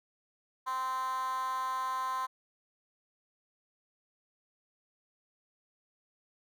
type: tone with high-pass filter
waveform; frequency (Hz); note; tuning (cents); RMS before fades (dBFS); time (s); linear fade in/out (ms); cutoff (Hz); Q
10% pulse; 259.6; C4; -13; -34; 0.66-2.27; 20; 1000; 8
effects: none